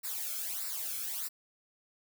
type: noise with flanger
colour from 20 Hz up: blue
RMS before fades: -37 dBFS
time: 0.03-1.29 s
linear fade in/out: 20 ms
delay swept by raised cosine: 0.31 to 1.08 ms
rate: 1.6 Hz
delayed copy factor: -0.8
effects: none